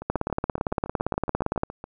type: two click trains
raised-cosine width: 1 ms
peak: -9 / -21 dBFS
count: 28 / 14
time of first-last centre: 0.1-1.634 / 0.02-1.841 s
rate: 17.6 / 7.14 Hz
effects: none